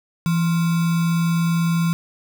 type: tone with sample-and-hold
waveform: sine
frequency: 167.9 Hz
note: E3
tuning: 32 cents sharp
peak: -16 dBFS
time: 0.26-1.93 s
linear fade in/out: 0 ms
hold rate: 1225 Hz
effects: none